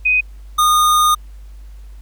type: tone pair in turn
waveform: sine / square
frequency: 2501 / 1226.2 Hz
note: D#7 / D#6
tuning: +8 / -26 cents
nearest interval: octave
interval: 1234 cents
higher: first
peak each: -11 / -11 dBFS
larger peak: neither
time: 0.05-0.21 / 0.58-1.15 s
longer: second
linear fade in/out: 10 ms
effects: added 50 Hz sine -33 dBFS peak until 2.01 s + pink hiss -55 dBFS RMS until 2.01 s